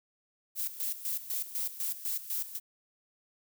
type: noise with tremolo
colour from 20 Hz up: violet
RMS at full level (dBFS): -33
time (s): 0.55-2.6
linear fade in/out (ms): 50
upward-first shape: square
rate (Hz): 4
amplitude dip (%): 75
effects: none